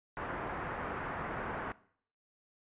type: low-pass noise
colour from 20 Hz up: white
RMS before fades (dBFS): -39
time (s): 0.17-1.72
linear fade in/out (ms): 0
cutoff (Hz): 1600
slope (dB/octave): 24
effects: noise-tail reverb RT60 0.6 s tail -20 dB re dry + resampled to 8000 Hz